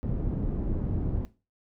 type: low-pass noise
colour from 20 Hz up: pink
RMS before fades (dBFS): -29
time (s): 0.03-1.25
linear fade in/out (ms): 0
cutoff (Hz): 280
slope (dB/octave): 12
effects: noise-tail reverb RT60 0.3 s tail -17 dB re dry